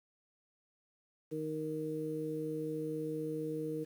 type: harmonic tone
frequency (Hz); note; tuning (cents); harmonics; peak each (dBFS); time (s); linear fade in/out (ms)
155.56; D#3; 0; 1 / 2 / 3; -43 / -39 / -38; 1.31-3.85; 20
effects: 10-bit